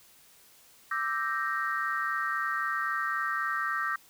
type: chord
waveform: sine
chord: E half-diminished seventh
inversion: third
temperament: equal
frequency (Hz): 1174.7 / 1318.5 / 1568 / 1864.7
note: D6 / E6 / G6 / Bb6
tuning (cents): 0 / 0 / 0 / 0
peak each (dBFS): -33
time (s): 0.91-3.96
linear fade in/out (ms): 5
effects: tanh soft clip ceiling -18 dBFS + white hiss -58 dBFS RMS until 4.09 s